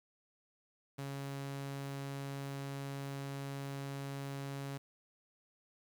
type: tone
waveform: sawtooth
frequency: 138.59 Hz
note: C#3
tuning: in tune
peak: -36 dBFS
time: 0.98-4.78 s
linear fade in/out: 10 ms
effects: 11-bit